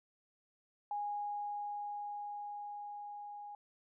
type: tone with level ramp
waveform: sine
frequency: 824 Hz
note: G#5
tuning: 14 cents flat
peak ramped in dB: -35 to -45 dBFS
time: 0.91-3.55 s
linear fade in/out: 2 ms
effects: none